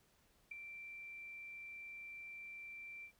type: tone with ADSR envelope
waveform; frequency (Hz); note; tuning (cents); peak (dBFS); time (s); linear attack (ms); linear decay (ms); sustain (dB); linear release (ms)
sine; 2349; D7; 0; -40; 0.51-3.12; 8; 6; -8; 82
effects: pink hiss -73 dBFS RMS until 3.19 s